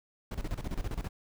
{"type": "noise with tremolo", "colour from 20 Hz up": "brown", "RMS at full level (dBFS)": -32, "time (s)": [0.31, 1.09], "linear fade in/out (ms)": 5, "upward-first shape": "square", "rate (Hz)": 15, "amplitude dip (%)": 80, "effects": []}